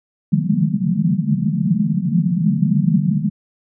white band-pass noise, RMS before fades -17 dBFS, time 0.32-3.3 s, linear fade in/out 10 ms, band 140 to 220 Hz, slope 96 dB/octave, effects none

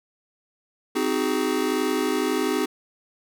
square chord, Ab dominant seventh, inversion first, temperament just, 259.6 / 311.5 / 373.8 / 415.3 Hz, C4 / Eb4 / Gb4 / Ab4, -13 / +2 / +18 / 0 cents, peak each -28 dBFS, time 0.95-2.66 s, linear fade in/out 10 ms, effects none

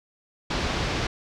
pink low-pass noise, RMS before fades -27 dBFS, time 0.5-1.07 s, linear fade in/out 5 ms, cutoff 5400 Hz, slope 24 dB/octave, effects none

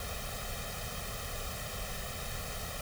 pink noise with comb filter, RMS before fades -39 dBFS, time 0-2.81 s, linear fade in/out 2 ms, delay 1.6 ms, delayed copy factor +0.95, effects none

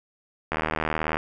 click train, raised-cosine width 0.5 ms, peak -10 dBFS, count 52, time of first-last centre 0.52-1.17 s, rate 78.5 Hz, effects none

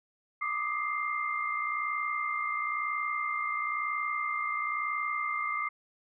sine tone cluster, 1180 / 1241 / 2099 Hz, D6 / D#6 / C7, +8 / -5 / +5 cents, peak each -33 / -36 / -33 dBFS, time 0.41-5.69 s, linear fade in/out 10 ms, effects none

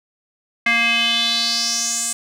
square tone with band-pass filter sweep, 233 Hz, A#3, 1 cent flat, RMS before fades -19 dBFS, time 0.66-2.13 s, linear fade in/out 5 ms, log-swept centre 2100 to 8200 Hz, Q 4.5, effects none

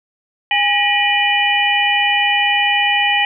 sine tone cluster, 818 / 1912 / 2436 / 2975 Hz, G#5 / A#6 / D#7 / F#7, -26 / +43 / -37 / +9 cents, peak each -18 dBFS, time 0.51-3.25 s, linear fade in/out 2 ms, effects none

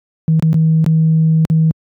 sine tone with dropouts, 159.8 Hz, D#3, 47 cents sharp, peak -7 dBFS, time 0.28-1.71 s, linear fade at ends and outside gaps 0 ms, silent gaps 0.396-0.425 / 0.53-0.543 / 0.843-0.863 / 1.451-1.5 s, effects tanh soft clip ceiling -3 dBFS + high-pass 100 Hz 12 dB/octave

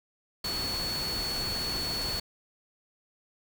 sine tone in noise, 4411 Hz, C#8, 9 cents flat, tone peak -31 dBFS, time 0.44-2.2 s, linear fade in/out 5 ms, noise pink, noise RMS -36 dBFS, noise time 0.44-2.2 s, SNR +2 dB, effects none

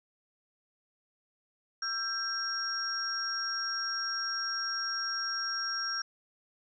sine tone cluster, 1350 / 1590 / 5580 Hz, E6 / G6 / F8, +41 / +24 / -2 cents, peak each -38 / -37 / -33 dBFS, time 1.82-6.02 s, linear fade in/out 5 ms, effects none

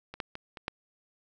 clicks, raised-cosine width 0.3 ms, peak -25 / -16 / -23 / -26 / -15 dBFS, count 5, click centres 0.14 / 0.202 / 0.354 / 0.572 / 0.681 s, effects none

